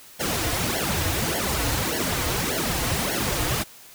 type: noise with flanger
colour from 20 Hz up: pink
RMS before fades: -25 dBFS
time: 0.19-3.64 s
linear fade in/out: 20 ms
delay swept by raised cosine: 0.8 to 5.2 ms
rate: 1.7 Hz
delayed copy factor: -0.9
effects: white hiss -47 dBFS RMS until 3.94 s